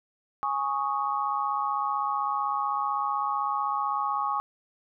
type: chord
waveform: sine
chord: Ab suspended fourth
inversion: none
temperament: equal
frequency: 830.6 / 1108.7 / 1244.5 Hz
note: Ab5 / Db6 / Eb6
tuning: 0 / 0 / 0 cents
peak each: -30 / -28 / -32 dBFS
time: 0.43-4.4 s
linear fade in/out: 0 ms
effects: none